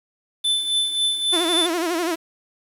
square tone with tremolo, 3520 Hz, A7, in tune, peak -17 dBFS, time 0.44-1.67 s, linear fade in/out 10 ms, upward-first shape triangle, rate 3.7 Hz, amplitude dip 65%
sawtooth tone with vibrato, 340 Hz, F4, 46 cents flat, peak -17 dBFS, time 1.32-2.16 s, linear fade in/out 20 ms, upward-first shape sine, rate 12 Hz, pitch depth 110 cents each way
effects resampled to 32000 Hz + 7-bit

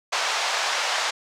pink band-pass noise, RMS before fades -25 dBFS, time 0.12-1.11 s, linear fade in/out 10 ms, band 670 to 6600 Hz, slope 24 dB/octave, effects none

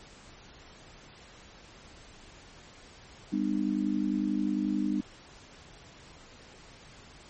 sine tone cluster, 200.6 / 251.7 / 302.9 Hz, G3 / B3 / D#4, +40 / +33 / -46 cents, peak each -30 / -32 / -30 dBFS, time 3.32-5.01 s, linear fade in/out 10 ms, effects pink hiss -52 dBFS RMS until 7.29 s + MP3 32 kbps

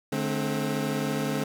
25% pulse tone cluster, 148.2 / 214.6 / 264 Hz, D3 / A3 / C4, +16 / -43 / +16 cents, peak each -27 dBFS, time 0.12-1.44 s, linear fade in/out 5 ms, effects none

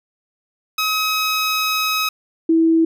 15% pulse / sine tone pair in turn, 1272 / 326.4 Hz, D#6 / E4, +38 / -17 cents, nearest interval 2 octaves, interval 2355 cents, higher first, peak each -11 dBFS, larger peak neither, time 0.78-2.09 / 2.49-2.85 s, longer first, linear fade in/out 5 ms, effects none

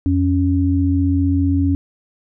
sine tone pair together, 87.31 / 277.2 Hz, F2 / C#4, 0 / 0 cents, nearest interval octave + minor sixth, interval 2000 cents, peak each -16 dBFS, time 0.06-1.75 s, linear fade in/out 0 ms, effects none

